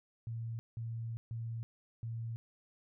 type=tone bursts at uneven times; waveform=sine; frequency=114.7 Hz; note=A#2; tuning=28 cents flat; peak=-37 dBFS; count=4; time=0.27-0.59 / 0.77-1.17 / 1.31-1.63 / 2.03-2.36 s; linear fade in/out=0 ms; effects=none